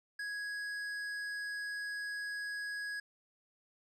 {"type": "tone with hard clipping", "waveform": "sine", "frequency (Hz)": 1663, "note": "G#6", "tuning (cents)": 2, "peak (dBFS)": -39, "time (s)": [0.19, 3], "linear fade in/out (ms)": 5, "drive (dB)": 9, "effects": []}